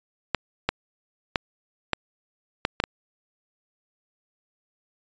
clicks, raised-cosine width 0.3 ms, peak -5 dBFS, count 7, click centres 0.347 / 0.69 / 1.358 / 1.933 / 2.651 / 2.801 / 2.839 s, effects resampled to 16000 Hz

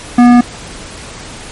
sine tone with hard clipping, 242.7 Hz, B3, 30 cents flat, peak -4 dBFS, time 0.18-0.41 s, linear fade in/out 5 ms, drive 13 dB, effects pink hiss -29 dBFS RMS until 1.51 s + MP3 48 kbps

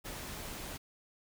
pink noise, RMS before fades -43 dBFS, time 0.04-0.78 s, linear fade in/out 20 ms, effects none

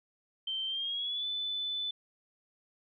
sine tone with pitch glide, 3120 to 3502 Hz, G7 to A7, -9 to -9 cents, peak -32 dBFS, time 0.47-1.91 s, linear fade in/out 5 ms, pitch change +200 cents, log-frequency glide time 0.66-1.27 s, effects none

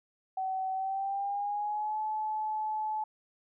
sine tone with pitch glide, 759 to 861.8 Hz, F#5 to A5, +44 to -36 cents, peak -30 dBFS, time 0.37-3.04 s, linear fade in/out 5 ms, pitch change +220 cents, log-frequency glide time 0.73-1.99 s, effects none

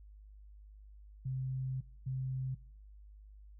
sine tone bursts at uneven times, 130.81 Hz, C3, in tune, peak -34 dBFS, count 2, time 1.25-1.81 / 2.06-2.55 s, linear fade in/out 10 ms, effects noise-tail reverb RT60 0.6 s tail -23 dB re dry + added 51 Hz sine -52 dBFS peak until 3.59 s

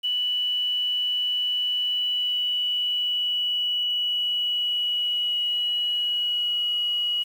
sine tone with pitch glide, 2960 to 2911 Hz, F#7 to F#7, 0 to -29 cents, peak -22 dBFS, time 0.03-7.24 s, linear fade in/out 20 ms, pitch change -29 cents, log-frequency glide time 1.8-6.89 s, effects 8-bit

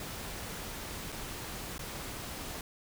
pink noise with dropouts, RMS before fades -41 dBFS, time 0-2.61 s, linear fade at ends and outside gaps 2 ms, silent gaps 1.121-1.124 / 1.781-1.792 s, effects none

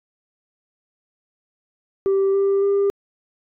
sine tone with pitch steps, 390 / 394.5 / 399.1 Hz, G4 / G4 / G4, -9 / +11 / +31 cents, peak -13 dBFS, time 2.06-2.9 s, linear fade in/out 0 ms, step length 280 ms, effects tanh soft clip ceiling -14 dBFS

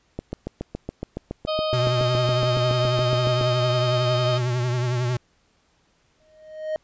click train, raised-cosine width 2 ms, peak -15 dBFS, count 24, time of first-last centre 0.19-3.411 s, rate 7.14 Hz
harmonic tone, 622.3 Hz, D#5, in tune, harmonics 1 / 2 / 4 / 5 / 6 / 7 / 8, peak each -23 / -30 / -40 / -33 / -37 / -39 / -39 dBFS, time 1.47-4.39 s, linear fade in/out 20 ms
square tone with vibrato, 123.47 Hz, B2, in tune, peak -22 dBFS, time 1.73-5.17 s, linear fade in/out 5 ms, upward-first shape triangle, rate 11 Hz, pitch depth 64 cents each way
triangle tone with exponential growth, 622.3 Hz, D#5, in tune, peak -19 dBFS, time 6.2-6.76 s, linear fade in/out 0 ms, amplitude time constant 120 ms
effects pink hiss -64 dBFS RMS until 6.83 s + resampled to 16000 Hz

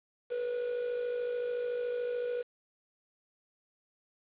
triangle tone with amplitude modulation, 487.1 Hz, B4, 24 cents flat, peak -27 dBFS, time 0.3-2.43 s, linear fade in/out 20 ms, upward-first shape sine, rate 53.7 Hz, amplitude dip 50%, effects resampled to 8000 Hz + 9-bit

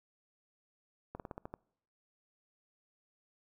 slowing click train, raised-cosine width 1 ms, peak -28 dBFS, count 7, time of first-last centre 1.15-1.54 s, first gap 48 ms, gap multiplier 1.12, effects noise-tail reverb RT60 0.7 s tail -25 dB re dry

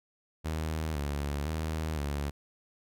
sawtooth tone with vibrato, 75.3 Hz, D2, 44 cents sharp, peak -27 dBFS, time 0.44-2.31 s, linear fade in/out 20 ms, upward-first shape square, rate 0.98 Hz, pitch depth 82 cents each way, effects none

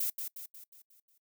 violet noise with echo, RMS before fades -32 dBFS, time 0-0.1 s, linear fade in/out 5 ms, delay 180 ms, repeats 6, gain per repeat -6 dB, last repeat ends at 1.18 s, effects noise-tail reverb RT60 0.1 s tail -22 dB re dry

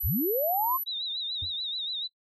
sine tone, 11840 Hz, F#9, in tune, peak -29 dBFS, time 0-0.84 s, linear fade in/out 10 ms
sine linear sweep, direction up, 36.71 to 1085 Hz, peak -25 dBFS, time 0.03-0.78 s, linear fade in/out 20 ms
sine tone with vibrato, 3800 Hz, A#7, 33 cents sharp, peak -30 dBFS, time 0.86-2.08 s, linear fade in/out 20 ms, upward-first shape triangle, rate 6.9 Hz, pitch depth 110 cents each way
triangle tone with exponential decay, 88.9 Hz, F2, 31 cents sharp, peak -31 dBFS, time 1.42-1.54 s, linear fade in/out 5 ms, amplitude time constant 25 ms
effects noise-tail reverb RT60 0.1 s tail -22 dB re dry

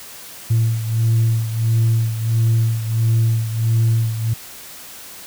sine beating tone pair, 113 / 114.5 Hz, A2 / A#2, +47 / -31 cents, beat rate 1.5 Hz, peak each -14 / -19 dBFS, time 0.5-4.34 s, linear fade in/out 10 ms, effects tanh soft clip ceiling -10 dBFS + white hiss -37 dBFS RMS until 5.26 s

